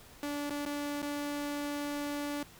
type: tone with dropouts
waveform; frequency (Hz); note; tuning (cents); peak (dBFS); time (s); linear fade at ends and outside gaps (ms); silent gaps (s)
sawtooth; 289.8; D4; -23; -30; 0.23-2.43; 1; 0.497-0.506 / 0.653-0.662 / 1.019-1.028
effects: pink hiss -55 dBFS RMS until 2.59 s